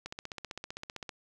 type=click train; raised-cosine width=0.2 ms; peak=-22 dBFS; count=17; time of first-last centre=0.06-1.092 s; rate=15.5 Hz; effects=none

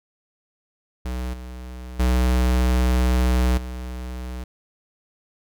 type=tone with level steps; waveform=square; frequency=62.3 Hz; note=B1; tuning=16 cents sharp; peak=-26 / -34 / -17 / -30 dBFS; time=1.05-4.44 s; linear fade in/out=5 ms; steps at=1.33 / 1.99 / 3.57 s; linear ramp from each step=10 ms; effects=none

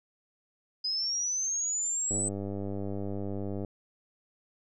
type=linear sweep; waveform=sine; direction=up; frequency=4978 to 8100 Hz; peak=-28 dBFS; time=0.84-2.29 s; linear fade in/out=10 ms
type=click train; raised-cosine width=2 ms; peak=-23 dBFS; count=154; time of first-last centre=2.11-3.648 s; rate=99.5 Hz
effects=none

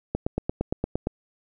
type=click train; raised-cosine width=2 ms; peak=-11 dBFS; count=9; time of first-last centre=0.15-1.071 s; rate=8.69 Hz; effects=none

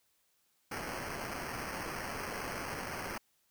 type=noise with sample-and-hold; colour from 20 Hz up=white; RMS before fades=-40 dBFS; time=0.71-3.18 s; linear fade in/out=5 ms; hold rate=3675 Hz; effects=white hiss -74 dBFS RMS until 3.5 s

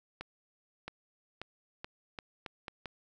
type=accelerating click train; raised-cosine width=0.3 ms; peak=-24 dBFS; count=8; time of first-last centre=0.21-2.857 s; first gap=670 ms; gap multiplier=0.8; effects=none

